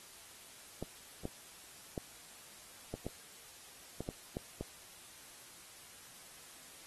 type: clicks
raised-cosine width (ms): 2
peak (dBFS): -25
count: 9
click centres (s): 0.826 / 1.254 / 1.978 / 2.94 / 3.066 / 4.006 / 4.089 / 4.369 / 4.61
effects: white hiss -55 dBFS RMS until 6.86 s + AAC 32 kbps